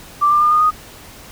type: tone with pitch steps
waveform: sine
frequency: 1174.7 / 1191.1 / 1207.7 / 1224.6 / 1241.7 Hz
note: D6 / D6 / D6 / D#6 / D#6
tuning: 0 / +24 / +48 / -28 / -4 cents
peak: -10 dBFS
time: 0.21-0.71 s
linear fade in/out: 20 ms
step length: 100 ms
effects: pink hiss -39 dBFS RMS until 1.31 s